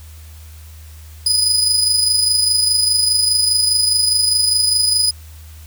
30% pulse tone with amplitude modulation, 4978 Hz, D#8, in tune, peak -8 dBFS, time 1.26-5.11 s, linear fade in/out 5 ms, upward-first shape sine, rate 24.9 Hz, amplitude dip 45%, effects added 78 Hz sine -35 dBFS peak until 5.66 s + white hiss -46 dBFS RMS until 5.66 s

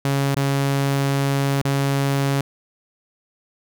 sawtooth tone with dropouts, 138.59 Hz, C#3, in tune, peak -14 dBFS, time 0.05-2.41 s, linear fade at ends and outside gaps 2 ms, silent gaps 0.347-0.365 / 1.616-1.651 s, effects none

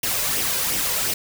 white noise with flanger, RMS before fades -23 dBFS, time 0.03-1.14 s, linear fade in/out 5 ms, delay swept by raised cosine 0.34 to 2.04 ms, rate 2.8 Hz, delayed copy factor +0.5, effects none

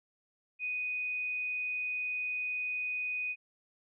sine tone, 2489 Hz, D#7, in tune, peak -32 dBFS, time 0.59-3.36 s, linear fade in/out 50 ms, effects none

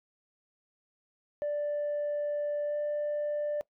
sine tone with pitch glide, 587.3 to 591.4 Hz, D5 to D5, 0 to +12 cents, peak -27 dBFS, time 1.42-3.61 s, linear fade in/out 0 ms, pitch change +12 cents, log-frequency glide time 2.65-2.76 s, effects noise-tail reverb RT60 0.1 s tail -22 dB re dry + tanh soft clip ceiling -27 dBFS

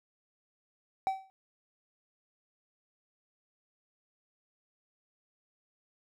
triangle tone with exponential decay, 768 Hz, G5, 36 cents flat, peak -22 dBFS, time 1.07-1.3 s, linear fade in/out 0 ms, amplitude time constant 50 ms, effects none

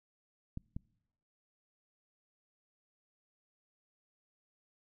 clicks, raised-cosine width 5 ms, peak -27 dBFS, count 2, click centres 0.574 / 0.765 s, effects noise-tail reverb RT60 0.9 s tail -26 dB re dry

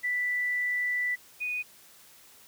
sine tone pair in turn, 1975.5 / 2477 Hz, B6 / D#7, 0 / -8 cents, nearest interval major third, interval 392 cents, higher second, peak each -26 / -29 dBFS, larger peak first, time 0.03-1.16 / 1.4-1.63 s, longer first, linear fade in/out 20 ms, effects white hiss -55 dBFS RMS until 2.47 s + high-pass 60 Hz 12 dB/octave

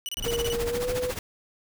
sawtooth tone bursts, 2952 Hz, F#7, 5 cents flat, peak -27 dBFS, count 9, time 0.06-0.528 s, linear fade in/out 0 ms, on 28 ms, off 27 ms
brown noise, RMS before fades -37 dBFS, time 0.17-0.98 s, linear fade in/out 0 ms
pink noise with tremolo, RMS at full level -31 dBFS, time 0.24-1.19 s, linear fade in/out 2 ms, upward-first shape sine, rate 14 Hz, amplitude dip 80%
sine tone with pitch glide, 470.6 to 498.6 Hz, A#4 to B4, +16 to +16 cents, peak -26 dBFS, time 0.26-1.11 s, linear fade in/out 5 ms, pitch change +100 cents, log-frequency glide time 0.67-0.9 s
effects none

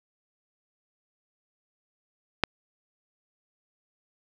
click, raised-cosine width 0.3 ms, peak -4 dBFS, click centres 2.437 s, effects none

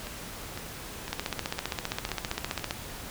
two click trains, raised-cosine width 0.2 ms, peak -12 / -20 dBFS, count 25 / 6, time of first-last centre 1.13-2.709 / 0.07-2.595 s, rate 15.2 / 1.98 Hz, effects pink hiss -41 dBFS RMS until 3.1 s

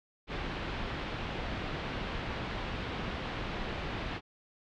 pink low-pass noise, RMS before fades -37 dBFS, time 0.27-4.21 s, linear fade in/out 50 ms, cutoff 3600 Hz, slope 24 dB/octave, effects none

